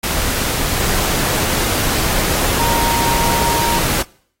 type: tone in noise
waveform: sine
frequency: 932.3 Hz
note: A#5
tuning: in tune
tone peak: -17 dBFS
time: 2.59-3.79 s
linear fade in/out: 10 ms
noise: pink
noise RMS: -18 dBFS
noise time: 0.03-4.03 s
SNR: -2 dB
effects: noise-tail reverb RT60 0.6 s tail -24 dB re dry + AAC 48 kbps